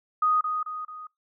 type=tone with echo; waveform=sine; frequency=1244.5 Hz; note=D#6; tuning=in tune; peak=-19 dBFS; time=0.22-0.41 s; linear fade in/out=5 ms; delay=220 ms; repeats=3; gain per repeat=-6 dB; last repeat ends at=1.07 s; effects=noise-tail reverb RT60 0.2 s tail -26 dB re dry